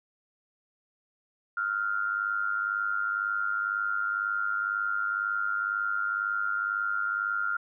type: tone with amplitude modulation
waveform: sine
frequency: 1396.9 Hz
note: F6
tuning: in tune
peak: -23 dBFS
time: 1.57-7.57 s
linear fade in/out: 5 ms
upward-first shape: sine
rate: 102 Hz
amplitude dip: 75%
effects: none